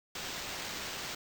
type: noise with sample-and-hold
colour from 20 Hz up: white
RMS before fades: -40 dBFS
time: 0.15-1.15 s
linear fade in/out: 5 ms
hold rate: 11025 Hz
effects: none